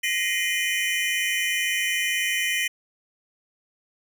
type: tone cluster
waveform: square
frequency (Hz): 1884 / 2066 / 2436 / 3017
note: A#6 / C7 / D#7 / F#7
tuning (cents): +18 / -22 / -37 / +33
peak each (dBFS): -29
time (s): 0.03-2.68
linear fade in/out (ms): 10
effects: none